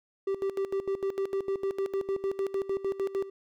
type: tone with tremolo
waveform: triangle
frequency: 390.2 Hz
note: G4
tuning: 8 cents flat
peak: -24 dBFS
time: 0.27-3.3 s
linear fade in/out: 5 ms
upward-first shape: square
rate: 6.6 Hz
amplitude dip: 80%
effects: none